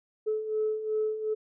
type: beating tone pair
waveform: sine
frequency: 430 / 432.7 Hz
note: A4 / A4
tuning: -40 / -29 cents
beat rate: 2.7 Hz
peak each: -33 / -27 dBFS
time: 0.26-1.35 s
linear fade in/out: 20 ms
effects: tanh soft clip ceiling -20 dBFS